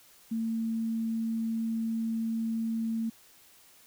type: tone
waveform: sine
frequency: 225.7 Hz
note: A3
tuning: 44 cents sharp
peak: -28 dBFS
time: 0.31-3.1 s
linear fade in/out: 10 ms
effects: white hiss -58 dBFS RMS until 3.86 s